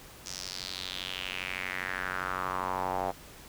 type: tone with band-pass filter sweep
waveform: square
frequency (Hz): 46.25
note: F#1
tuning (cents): 0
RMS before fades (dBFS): -35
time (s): 0.25-3.12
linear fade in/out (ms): 20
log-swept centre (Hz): 6000 to 730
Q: 3.6
effects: pink hiss -50 dBFS RMS until 3.48 s